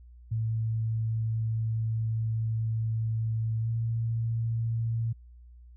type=tone with pitch glide; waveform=sine; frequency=111.9 to 114.32 Hz; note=A2 to A#2; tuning=+30 to -33 cents; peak=-26 dBFS; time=0.31-5.13 s; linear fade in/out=10 ms; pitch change=+37 cents; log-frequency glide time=3.61-3.68 s; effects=added 60 Hz sine -48 dBFS peak until 5.76 s